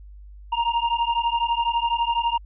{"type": "beating tone pair", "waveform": "square", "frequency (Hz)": [930, 942], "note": ["A#5", "A#5"], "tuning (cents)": [-4, 18], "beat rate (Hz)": 12, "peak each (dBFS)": -24, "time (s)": [0.52, 2.38], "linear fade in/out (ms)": 10, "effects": ["added 50 Hz sine -40 dBFS peak until 2.45 s", "resampled to 8000 Hz"]}